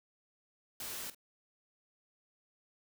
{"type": "noise with echo", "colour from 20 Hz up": "white", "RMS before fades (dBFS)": -42, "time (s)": [0.8, 1.1], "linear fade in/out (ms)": 2, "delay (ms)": 47, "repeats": 1, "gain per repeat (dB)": -15, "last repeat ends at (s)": 1.147, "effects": []}